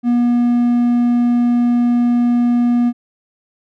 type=tone; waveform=triangle; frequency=240.7 Hz; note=B3; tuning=44 cents flat; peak=-9 dBFS; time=0.03-2.93 s; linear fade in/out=50 ms; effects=none